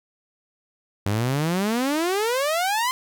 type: exponential sweep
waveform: sawtooth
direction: up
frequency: 96.3 to 1046.5 Hz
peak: -17 dBFS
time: 1.06-2.91 s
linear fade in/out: 0 ms
effects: none